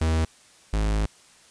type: tone pair in turn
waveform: 45% pulse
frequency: 80.3 / 52.57 Hz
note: E2 / G#1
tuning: -45 / +22 cents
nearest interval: perfect fifth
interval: 733 cents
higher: first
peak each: -20 / -21 dBFS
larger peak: first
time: 0.01-0.25 / 0.73-1.06 s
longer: second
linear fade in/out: 5 ms
effects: white hiss -54 dBFS RMS until 1.5 s + resampled to 22050 Hz